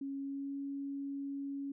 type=tone with pitch glide; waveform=sine; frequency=275.4 to 278.4 Hz; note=C#4 to C#4; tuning=-11 to +8 cents; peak=-37 dBFS; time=0.01-1.72 s; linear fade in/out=5 ms; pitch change=+19 cents; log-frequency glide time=0.18-0.56 s; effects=none